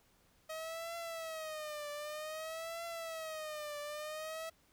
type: tone with vibrato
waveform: sawtooth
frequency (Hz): 630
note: D#5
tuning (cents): +21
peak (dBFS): -37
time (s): 0.49-4.5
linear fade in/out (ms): 10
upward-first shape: triangle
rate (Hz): 0.53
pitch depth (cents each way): 130
effects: pink hiss -70 dBFS RMS until 4.72 s